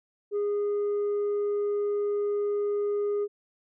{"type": "tone", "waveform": "sine", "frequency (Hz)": 410.8, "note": "G#4", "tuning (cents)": -19, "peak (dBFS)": -22, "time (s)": [0.31, 3.28], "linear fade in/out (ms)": 50, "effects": ["tanh soft clip ceiling -24 dBFS"]}